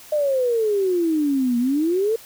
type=exponential two-way sweep; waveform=sine; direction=down then up; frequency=615 to 234.9 to 463.9 Hz; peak=-17 dBFS; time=0.12-2.16 s; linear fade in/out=5 ms; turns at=1.58 s; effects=white hiss -44 dBFS RMS until 2.25 s